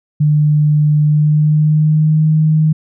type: tone with pitch glide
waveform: sine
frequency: 150 to 155.83 Hz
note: D3 to D#3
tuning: +37 to +3 cents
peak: -8 dBFS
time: 0.2-2.73 s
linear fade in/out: 10 ms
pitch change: +66 cents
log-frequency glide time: 1.05-2.26 s
effects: none